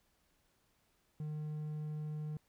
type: tone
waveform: triangle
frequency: 152.2 Hz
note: D#3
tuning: 38 cents flat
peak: -36 dBFS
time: 1.2-2.37 s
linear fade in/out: 2 ms
effects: pink hiss -75 dBFS RMS until 2.48 s